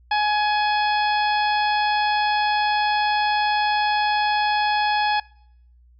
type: harmonic tone with a mistuned harmonic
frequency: 840 Hz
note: G#5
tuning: 19 cents sharp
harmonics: 1 / 2 / 3 / 4 / 5 / 6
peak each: -19 / -25 / -29 / -31 / -33 / -35 dBFS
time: 0.11-5.2 s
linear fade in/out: 5 ms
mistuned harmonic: 5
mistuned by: +41 cents
effects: noise-tail reverb RT60 0.7 s tail -24 dB re dry + added 60 Hz sine -50 dBFS peak until 5.99 s